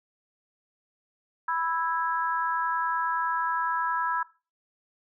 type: harmonic tone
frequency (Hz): 329.6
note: E4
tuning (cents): 0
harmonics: 3 / 4 / 5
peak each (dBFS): -28 / -30 / -32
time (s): 1.48-4.23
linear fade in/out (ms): 5
effects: noise-tail reverb RT60 0.3 s tail -18 dB re dry